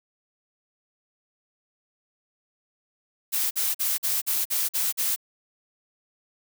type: noise bursts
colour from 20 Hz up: blue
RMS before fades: -25 dBFS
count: 8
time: 3.32-5.162 s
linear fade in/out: 20 ms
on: 190 ms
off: 46 ms
effects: none